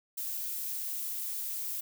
violet noise, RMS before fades -36 dBFS, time 0.17-1.81 s, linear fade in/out 10 ms, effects none

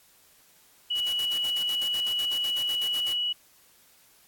sine tone, 2933 Hz, F#7, 16 cents flat, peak -25 dBFS, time 0.9-3.33 s, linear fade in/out 10 ms
white noise with tremolo, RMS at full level -39 dBFS, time 0.94-3.18 s, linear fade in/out 50 ms, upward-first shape square, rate 8 Hz, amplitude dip 80%
effects white hiss -59 dBFS RMS until 4.27 s + AAC 64 kbps

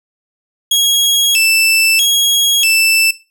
sawtooth tone with vibrato, 2960 Hz, F#7, in tune, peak -6 dBFS, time 0.71-3.11 s, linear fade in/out 5 ms, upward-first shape square, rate 0.78 Hz, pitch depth 190 cents each way, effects noise-tail reverb RT60 0.3 s tail -17 dB re dry

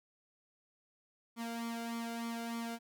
sawtooth tone with flanger, 231.8 Hz, A#3, 10 cents flat, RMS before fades -40 dBFS, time 1.36-2.79 s, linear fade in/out 50 ms, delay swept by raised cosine 0.89 to 1.4 ms, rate 3.3 Hz, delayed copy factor +0.75, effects none

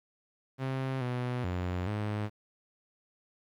sawtooth tone with pitch steps, 132.4 / 124.1 / 90.1 / 105 Hz, C3 / B2 / F#2 / G#2, +21 / +9 / -45 / +19 cents, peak -27 dBFS, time 0.58-2.3 s, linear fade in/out 50 ms, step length 430 ms, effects low-pass 3000 Hz 12 dB/octave + 11-bit

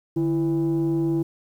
sine tone pair together, 149.43 / 332 Hz, D3 / E4, +30 / +12 cents, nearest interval octave + major second, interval 1382 cents, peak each -23 / -19 dBFS, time 0.16-1.23 s, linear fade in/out 10 ms, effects tanh soft clip ceiling -17 dBFS + 9-bit

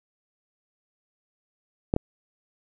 clicks, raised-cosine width 2 ms, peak -8 / -8 dBFS, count 2, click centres 1.939 / 1.964 s, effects none

